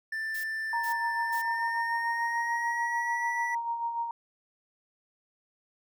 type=tone with pitch glide; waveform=triangle; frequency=1773 to 1955.9 Hz; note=A6 to B6; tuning=+13 to -17 cents; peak=-29 dBFS; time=0.12-3.55 s; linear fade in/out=5 ms; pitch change=+170 cents; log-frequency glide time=1.15-3.28 s
type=noise bursts; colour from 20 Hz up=blue; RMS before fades=-43 dBFS; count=3; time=0.34-1.42 s; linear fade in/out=10 ms; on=100 ms; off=390 ms
type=tone with tremolo; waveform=sine; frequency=933 Hz; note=A#5; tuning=1 cent sharp; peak=-27 dBFS; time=0.73-4.11 s; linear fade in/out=2 ms; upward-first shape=sine; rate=6.8 Hz; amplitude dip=50%
effects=none